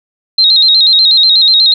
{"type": "tone with vibrato", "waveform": "sine", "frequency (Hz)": 3951, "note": "B7", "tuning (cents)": 0, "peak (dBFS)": -4, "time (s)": [0.38, 1.74], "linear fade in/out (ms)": 5, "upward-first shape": "square", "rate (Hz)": 8.2, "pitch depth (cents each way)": 78, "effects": []}